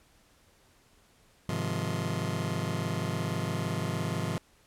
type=chord; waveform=sawtooth; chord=F minor seventh; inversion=first; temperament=just; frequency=104.77 / 130.96 / 157.15 / 174.61 Hz; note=Ab2 / C3 / Eb3 / F3; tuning=+16 / +2 / +18 / 0 cents; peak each=-31 dBFS; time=1.49-4.38 s; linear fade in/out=0 ms; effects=pink hiss -63 dBFS RMS until 4.66 s + low-pass 12000 Hz 12 dB/octave